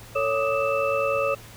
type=tone cluster; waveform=sine; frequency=447.8 / 558 / 1193 / 1263 / 2645 Hz; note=A4 / C#5 / D6 / D#6 / E7; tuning=+30 / +11 / +27 / +26 / +5 cents; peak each=-31 / -23 / -31 / -29 / -30 dBFS; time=0.15-1.35 s; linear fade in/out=10 ms; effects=added 112 Hz sine -46 dBFS peak until 1.56 s + pink hiss -46 dBFS RMS until 1.56 s